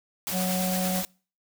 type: noise with tremolo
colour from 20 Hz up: white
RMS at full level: -30 dBFS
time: 0.27-1.05 s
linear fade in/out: 0 ms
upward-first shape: triangle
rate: 8.9 Hz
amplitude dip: 30%
type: harmonic tone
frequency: 185 Hz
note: F#3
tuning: in tune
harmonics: 1 / 3 / 4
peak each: -26 / -33 / -34 dBFS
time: 0.31-1.04 s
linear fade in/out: 50 ms
effects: noise-tail reverb RT60 0.4 s tail -25 dB re dry